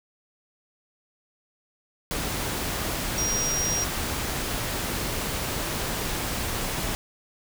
sine tone in noise, 5700 Hz, F8, 34 cents sharp, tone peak -25 dBFS, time 3.18-3.84 s, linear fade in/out 0 ms, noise pink, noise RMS -29 dBFS, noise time 2.11-6.95 s, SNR +1 dB, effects none

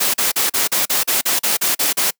white noise bursts, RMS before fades -17 dBFS, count 12, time 0-2.109 s, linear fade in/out 10 ms, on 140 ms, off 39 ms, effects noise-tail reverb RT60 0.1 s tail -26 dB re dry + high-pass 200 Hz 12 dB/octave

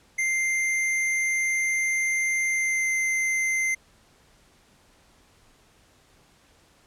square tone with pitch glide, 2093 to 2079 Hz, C7 to C7, 0 to -12 cents, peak -23 dBFS, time 0.18-3.75 s, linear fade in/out 10 ms, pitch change -12 cents, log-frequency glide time 2.48-2.91 s, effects pink hiss -59 dBFS RMS until 6.86 s + low-pass 10000 Hz 12 dB/octave

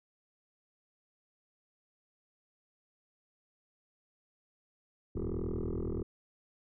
sine tone with frequency modulation, 160.4 Hz, E3, 47 cents flat, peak -30 dBFS, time 5.15-6.03 s, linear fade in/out 10 ms, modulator 41.3 Hz, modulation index 6.3, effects tanh soft clip ceiling -31 dBFS

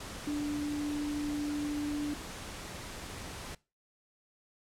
sine tone in noise, 293.7 Hz, D4, in tune, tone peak -31 dBFS, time 0.27-2.14 s, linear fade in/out 5 ms, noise pink, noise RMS -43 dBFS, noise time 0-3.55 s, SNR +9 dB, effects noise-tail reverb RT60 0.3 s tail -22 dB re dry + low-pass 10000 Hz 12 dB/octave

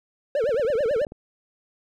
triangle tone with vibrato, 512 Hz, C5, 38 cents flat, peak -18 dBFS, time 0.35-1.05 s, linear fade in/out 2 ms, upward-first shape sine, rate 9.2 Hz, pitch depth 280 cents each way
click train, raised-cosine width 2 ms, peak -26 dBFS, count 14, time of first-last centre 0.44-1.121 s, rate 19.1 Hz
effects none

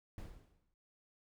brown noise with exponential decay, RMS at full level -44 dBFS, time 0.18-0.74 s, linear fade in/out 1 ms, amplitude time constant 120 ms, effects none

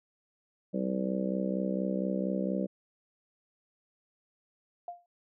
harmonic tone, 64.3 Hz, C2, 30 cents flat, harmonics 3 / 4 / 5 / 6 / 7 / 8 / 9, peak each -31 / -39 / -37 / -44 / -41 / -37 / -38 dBFS, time 0.73-2.67 s, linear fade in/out 20 ms
sine tone with exponential decay, 700 Hz, F5, 4 cents sharp, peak -33 dBFS, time 4.88-5.06 s, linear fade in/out 2 ms, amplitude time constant 39 ms
effects none

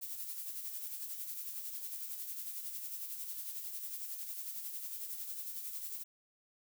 violet noise with tremolo, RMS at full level -41 dBFS, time 0.01-6.04 s, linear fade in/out 20 ms, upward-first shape sine, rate 11 Hz, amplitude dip 45%, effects none

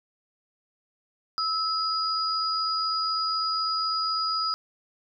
sine tone pair together, 1300 / 4908 Hz, E6 / D#8, -24 / -25 cents, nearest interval octave + major seventh, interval 2299 cents, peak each -27 dBFS, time 1.38-4.54 s, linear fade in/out 0 ms, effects none

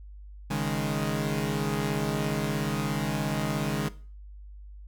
sawtooth chord, C# suspended second, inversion none, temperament equal, 138.59 / 155.56 / 207.7 Hz, C#3 / D#3 / G#3, 0 / 0 / 0 cents, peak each -27 dBFS, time 0.5-3.89 s, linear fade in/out 10 ms, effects noise-tail reverb RT60 0.4 s tail -17 dB re dry + added 50 Hz sine -42 dBFS peak until 4.87 s

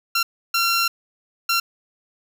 15% pulse tone bursts at uneven times, 1368 Hz, F6, 36 cents flat, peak -11 dBFS, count 3, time 0.15-0.23 / 0.54-0.88 / 1.49-1.6 s, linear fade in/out 5 ms, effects none

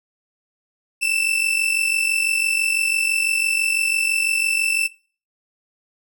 40% pulse tone pair together, 2637 / 2683 Hz, E7 / E7, 0 / +30 cents, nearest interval unison, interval 30 cents, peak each -20 dBFS, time 1.01-4.88 s, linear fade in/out 20 ms, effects noise-tail reverb RT60 0.4 s tail -21 dB re dry

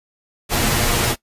pink noise with comb filter, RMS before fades -18 dBFS, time 0.49-1.16 s, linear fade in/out 50 ms, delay 8.5 ms, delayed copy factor +0.6, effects noise-tail reverb RT60 0.1 s tail -19 dB re dry + resampled to 32000 Hz

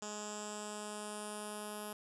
10% pulse tone with low-pass filter sweep, 210 Hz, G#3, 19 cents sharp, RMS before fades -44 dBFS, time 0.02-1.93 s, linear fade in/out 2 ms, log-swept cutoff 7000 to 11000 Hz, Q 6.7, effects none

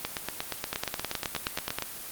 two click trains, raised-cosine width 0.2 ms, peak -11 / -12 dBFS, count 11 / 16, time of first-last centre 0.73-1.786 / 0.05-1.823 s, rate 9.47 / 8.46 Hz, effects white hiss -40 dBFS RMS until 2.11 s + Opus 24 kbps

